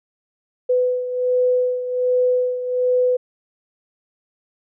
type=beating tone pair; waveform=sine; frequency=500 / 501.3 Hz; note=B4 / B4; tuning=+21 / +26 cents; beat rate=1.3 Hz; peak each=-17 / -23 dBFS; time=0.69-3.17 s; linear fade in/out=10 ms; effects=none

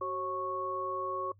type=tone cluster; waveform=sine; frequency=377 / 542 / 1103 Hz; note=F#4 / C#5 / C#6; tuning=+32 / -39 / -9 cents; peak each=-39 / -39 / -34 dBFS; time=0.01-1.32 s; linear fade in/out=5 ms; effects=noise-tail reverb RT60 0.1 s tail -24 dB re dry + added 99 Hz sine -58 dBFS peak until 1.39 s

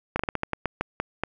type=slowing click train; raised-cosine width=0.5 ms; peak=-10 dBFS; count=11; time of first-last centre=0.16-1.236 s; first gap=34 ms; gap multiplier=1.24; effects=none

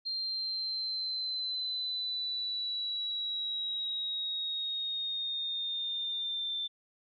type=linear sweep; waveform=sine; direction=down; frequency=4186 to 3551 Hz; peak=-32 dBFS; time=0.05-6.68 s; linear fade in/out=20 ms; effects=none

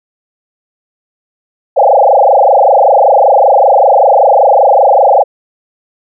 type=tone with frequency modulation; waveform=sine; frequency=677 Hz; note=E5; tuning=46 cents sharp; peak=-3 dBFS; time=1.76-5.24 s; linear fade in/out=20 ms; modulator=25.2 Hz; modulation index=6.4; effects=none

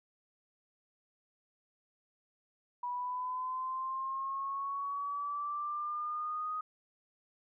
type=linear sweep; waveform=sine; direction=up; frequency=975 to 1251 Hz; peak=-34 dBFS; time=2.83-6.61 s; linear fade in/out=5 ms; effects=none

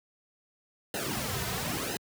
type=noise with flanger; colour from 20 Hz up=pink; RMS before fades=-33 dBFS; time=0.94-1.97 s; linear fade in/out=2 ms; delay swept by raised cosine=0.87 to 3.67 ms; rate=1 Hz; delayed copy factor=-0.9; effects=high-pass 60 Hz 12 dB/octave

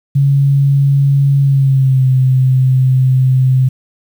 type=tone with pitch glide; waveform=sine; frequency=139.3 to 129.97 Hz; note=C#3 to C3; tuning=+9 to -11 cents; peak=-7 dBFS; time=0.15-3.69 s; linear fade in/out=10 ms; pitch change=-120 cents; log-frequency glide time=1.4-2.07 s; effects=7-bit

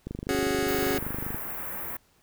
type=click train; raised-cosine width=3 ms; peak=-21 dBFS; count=33; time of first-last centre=0.07-1.345 s; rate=25.1 Hz
type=chord; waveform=sawtooth; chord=C# suspended fourth; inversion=none; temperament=just; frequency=277.2 / 369.6 / 415.8 Hz; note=C#4 / F#4 / G#4; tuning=0 / -2 / +2 cents; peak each=-25 dBFS; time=0.29-0.98 s; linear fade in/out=0 ms
type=band-stop noise; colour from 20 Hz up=white; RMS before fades=-35 dBFS; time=0.68-1.97 s; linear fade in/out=5 ms; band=1900 to 13000 Hz; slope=24 dB/octave
effects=pink hiss -64 dBFS RMS until 2.22 s

